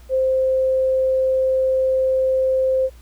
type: tone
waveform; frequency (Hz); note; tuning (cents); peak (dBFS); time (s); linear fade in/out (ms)
sine; 523; C5; -1; -15; 0.09-2.9; 50
effects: added 60 Hz sine -41 dBFS peak until 3.01 s + pink hiss -53 dBFS RMS until 3.01 s